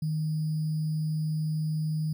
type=tone with sample-and-hold; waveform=sine; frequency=155.56 Hz; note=D#3; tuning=in tune; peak=-26 dBFS; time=0.02-2.13 s; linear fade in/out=5 ms; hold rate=4900 Hz; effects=none